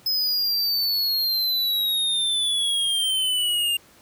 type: exponential sweep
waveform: square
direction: down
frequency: 5110 to 2794 Hz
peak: -21 dBFS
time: 0.06-3.77 s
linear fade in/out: 5 ms
effects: pink hiss -53 dBFS RMS until 4.01 s + high-pass 80 Hz 12 dB/octave